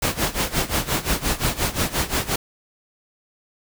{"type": "noise with tremolo", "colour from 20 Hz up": "pink", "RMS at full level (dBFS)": -20, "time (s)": [0.02, 2.36], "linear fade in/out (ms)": 5, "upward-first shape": "sine", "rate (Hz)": 5.7, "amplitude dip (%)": 85, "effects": []}